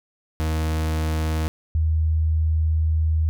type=tone pair in turn; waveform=40% pulse / sine; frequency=78.8 / 79.14 Hz; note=D#2 / D#2; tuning=+23 / +30 cents; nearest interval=unison; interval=7 cents; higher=second; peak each=-20 / -17 dBFS; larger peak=second; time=0.4-1.48 / 1.75-3.29 s; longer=second; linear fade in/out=0 ms; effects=none